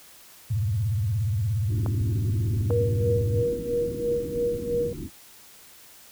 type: tone with vibrato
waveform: sine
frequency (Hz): 104.3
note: G#2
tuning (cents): +8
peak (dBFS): -22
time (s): 0.5-3.43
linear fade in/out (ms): 10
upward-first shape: sine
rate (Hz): 17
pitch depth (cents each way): 250
type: low-pass noise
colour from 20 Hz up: white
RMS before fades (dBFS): -35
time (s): 1.68-5.1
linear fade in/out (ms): 50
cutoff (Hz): 370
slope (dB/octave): 96
type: clicks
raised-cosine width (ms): 1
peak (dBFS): -18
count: 2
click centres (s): 1.862 / 2.706
type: tone with tremolo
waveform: sine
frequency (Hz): 477.8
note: A#4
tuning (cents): +43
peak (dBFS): -21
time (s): 2.7-4.93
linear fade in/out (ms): 2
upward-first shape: sine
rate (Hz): 3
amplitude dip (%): 75
effects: white hiss -50 dBFS RMS until 6.11 s

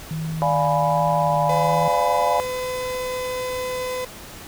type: tone with vibrato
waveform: sine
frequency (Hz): 157.3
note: D#3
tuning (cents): +19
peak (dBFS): -24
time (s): 0.11-1.88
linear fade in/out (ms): 0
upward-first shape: sine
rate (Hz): 1.3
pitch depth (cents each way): 30
type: chord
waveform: sine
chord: D diminished seventh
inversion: none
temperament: equal with one note detuned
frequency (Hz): 587.3 / 698.5 / 838.3 / 987.8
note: D5 / F5 / Ab5 / Cb6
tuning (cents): 0 / 0 / +16 / 0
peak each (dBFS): -23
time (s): 0.42-2.4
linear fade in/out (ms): 0
type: tone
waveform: 35% pulse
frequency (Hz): 506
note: B4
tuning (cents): +42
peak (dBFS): -23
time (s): 1.49-4.05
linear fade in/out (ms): 5
effects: pink hiss -39 dBFS RMS until 4.47 s

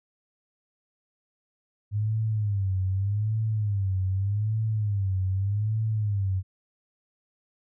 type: tone with vibrato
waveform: sine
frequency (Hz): 101.8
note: G#2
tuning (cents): -34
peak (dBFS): -23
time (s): 1.91-6.43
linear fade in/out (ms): 50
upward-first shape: sine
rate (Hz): 0.83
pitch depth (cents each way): 140
effects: none

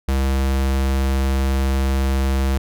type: tone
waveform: square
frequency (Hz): 67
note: C2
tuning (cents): +42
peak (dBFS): -17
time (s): 0.08-2.58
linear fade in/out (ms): 5
effects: none

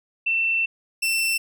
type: tone pair in turn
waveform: sine / sawtooth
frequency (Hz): 2685 / 2685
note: E7 / E7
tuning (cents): +31 / +31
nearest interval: unison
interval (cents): 0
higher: neither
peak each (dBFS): -19 / -17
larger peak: second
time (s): 0.26-0.66 / 1.02-1.38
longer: first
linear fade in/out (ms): 10
effects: none

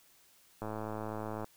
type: click train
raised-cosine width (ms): 1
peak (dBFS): -25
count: 90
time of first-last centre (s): 0.62-1.444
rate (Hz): 108
effects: white hiss -64 dBFS RMS until 1.56 s

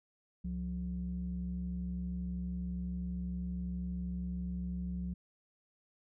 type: tone pair together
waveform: sine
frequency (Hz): 67.31 / 179.7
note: C2 / F3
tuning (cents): +50 / +50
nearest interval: octave + perfect fourth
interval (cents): 1700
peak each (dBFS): -38 / -36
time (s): 0.44-5.14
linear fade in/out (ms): 10
effects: tanh soft clip ceiling -29 dBFS

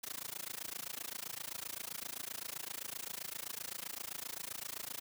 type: noise with amplitude modulation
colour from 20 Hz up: white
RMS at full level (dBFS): -40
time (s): 0.03-5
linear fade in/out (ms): 10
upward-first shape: sine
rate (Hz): 27.7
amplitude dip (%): 100
effects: high-pass 100 Hz 12 dB/octave

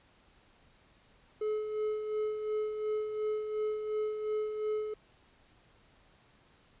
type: tone with tremolo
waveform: triangle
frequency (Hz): 427.8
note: A4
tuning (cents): -49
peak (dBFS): -27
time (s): 1.41-4.94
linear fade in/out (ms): 5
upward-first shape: sine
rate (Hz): 2.8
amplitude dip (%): 50
effects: pink hiss -64 dBFS RMS until 6.8 s + resampled to 8000 Hz

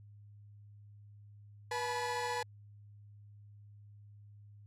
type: tone cluster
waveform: 30% pulse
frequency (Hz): 485.7 / 856 / 986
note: B4 / A5 / B5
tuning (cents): -29 / -48 / -3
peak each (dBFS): -36 / -35 / -38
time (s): 1.71-2.43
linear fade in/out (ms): 5
effects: added 103 Hz sine -53 dBFS peak until 4.66 s + low-pass 9000 Hz 12 dB/octave

